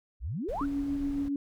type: exponential sweep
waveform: sine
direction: up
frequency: 48.4 to 1620 Hz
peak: -31 dBFS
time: 0.2-0.66 s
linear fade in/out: 50 ms
type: noise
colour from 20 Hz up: brown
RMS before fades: -41 dBFS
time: 0.48-1.29 s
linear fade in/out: 10 ms
type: tone with tremolo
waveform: sine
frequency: 281.6 Hz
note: C#4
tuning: 27 cents sharp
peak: -27 dBFS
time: 0.61-1.36 s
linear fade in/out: 2 ms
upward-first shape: sine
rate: 7.2 Hz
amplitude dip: 30%
effects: none